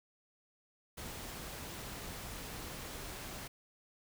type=noise; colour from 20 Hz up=pink; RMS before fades=-45 dBFS; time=0.97-3.48 s; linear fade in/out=10 ms; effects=none